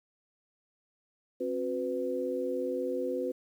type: tone cluster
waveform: sine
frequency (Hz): 266.4 / 364.2 / 501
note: C4 / F#4 / B4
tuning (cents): +31 / -27 / +25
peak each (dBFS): -36 / -35 / -32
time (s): 1.4-3.32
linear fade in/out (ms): 10
effects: 10-bit